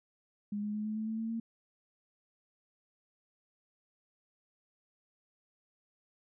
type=tone with pitch steps; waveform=sine; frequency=206 / 209 / 212 / 215.1 / 218.2 / 221.4 / 224.6 / 227.9 Hz; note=G#3 / G#3 / G#3 / A3 / A3 / A3 / A3 / A#3; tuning=-14 / +11 / +36 / -39 / -14 / +11 / +36 / -39 cents; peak=-33 dBFS; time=0.52-1.4 s; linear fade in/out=5 ms; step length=110 ms; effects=none